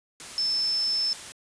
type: tone in noise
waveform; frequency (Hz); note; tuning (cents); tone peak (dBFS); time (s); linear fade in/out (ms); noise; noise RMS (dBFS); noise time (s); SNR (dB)
sine; 5274; E8; 0; -23; 0.38-1.13; 0; white; -40; 0.2-1.32; +14
effects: resampled to 22050 Hz